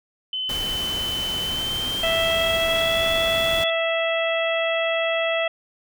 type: tone with pitch glide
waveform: sine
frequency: 3041 to 3394 Hz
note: F#7 to G#7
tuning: +47 to +37 cents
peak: -24 dBFS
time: 0.33-3.7 s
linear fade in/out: 2 ms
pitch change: +190 cents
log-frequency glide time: 1.41-3.07 s
type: noise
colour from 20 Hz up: pink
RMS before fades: -32 dBFS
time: 0.49-3.64 s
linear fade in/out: 5 ms
type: harmonic tone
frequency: 659.3 Hz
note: E5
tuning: in tune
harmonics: 1 / 2 / 3 / 4 / 5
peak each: -22 / -31 / -28 / -28 / -30 dBFS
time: 2.03-5.48 s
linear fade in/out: 5 ms
effects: none